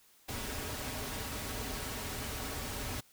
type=noise with comb filter; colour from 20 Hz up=pink; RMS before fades=-39 dBFS; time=0.28-3.01 s; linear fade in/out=10 ms; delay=5.8 ms; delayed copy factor=-0.55; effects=white hiss -64 dBFS RMS until 3.12 s